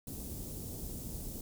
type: band-stop noise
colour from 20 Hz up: pink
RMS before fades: -42 dBFS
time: 0.07-1.41 s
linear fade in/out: 2 ms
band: 340 to 8800 Hz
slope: 12 dB/octave
effects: none